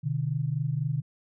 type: tone pair together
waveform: sine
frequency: 126.98 / 151 Hz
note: B2 / D3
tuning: +49 / +48 cents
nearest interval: minor third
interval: 299 cents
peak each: -29 / -28 dBFS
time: 0.03-1.02 s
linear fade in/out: 20 ms
effects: none